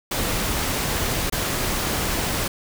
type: noise with dropouts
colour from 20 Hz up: pink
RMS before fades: -24 dBFS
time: 0.11-2.48 s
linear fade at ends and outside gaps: 5 ms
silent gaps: 1.299-1.323 s
effects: none